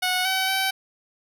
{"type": "tone with pitch steps", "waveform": "10% pulse", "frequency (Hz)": [734, 760, 768], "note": ["F#5", "F#5", "G5"], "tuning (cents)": [-14, 46, -36], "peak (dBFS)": -13, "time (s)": [0.02, 0.71], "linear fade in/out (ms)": 10, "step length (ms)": 230, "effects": []}